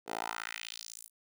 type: tone with high-pass filter sweep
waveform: 10% pulse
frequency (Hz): 56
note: A1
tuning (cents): +31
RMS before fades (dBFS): -41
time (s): 0.06-1.1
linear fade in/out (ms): 50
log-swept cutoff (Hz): 470 to 11000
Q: 2.1
effects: none